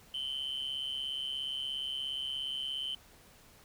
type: tone with amplitude modulation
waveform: sine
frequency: 3060 Hz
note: G7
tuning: 42 cents flat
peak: -29 dBFS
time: 0.14-2.95 s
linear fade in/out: 5 ms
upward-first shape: sine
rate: 137 Hz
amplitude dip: 80%
effects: tanh soft clip ceiling -30 dBFS + pink hiss -59 dBFS RMS until 3.64 s